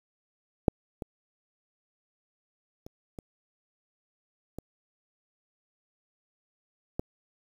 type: clicks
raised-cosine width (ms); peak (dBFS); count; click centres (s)
2; -6 / -21 / -30 / -26 / -24 / -16; 6; 0.682 / 1.022 / 2.865 / 3.188 / 4.586 / 6.995
effects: 8-bit